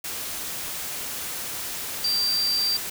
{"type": "tone in noise", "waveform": "sine", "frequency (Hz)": 4699, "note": "D8", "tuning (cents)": 0, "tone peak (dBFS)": -21, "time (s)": [2.04, 2.77], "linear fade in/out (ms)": 5, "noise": "white", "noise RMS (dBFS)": -32, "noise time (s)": [0.04, 2.9], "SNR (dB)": 8, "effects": []}